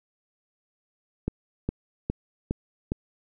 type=click train; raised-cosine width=3 ms; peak=-13 dBFS; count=5; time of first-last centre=1.28-2.919 s; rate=2.44 Hz; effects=none